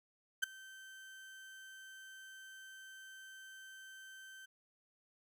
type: tone with ADSR envelope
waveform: 35% pulse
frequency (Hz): 1549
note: G6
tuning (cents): -21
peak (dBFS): -27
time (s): 0.42-4.46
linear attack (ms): 16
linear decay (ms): 7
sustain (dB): -23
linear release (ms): 11
effects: none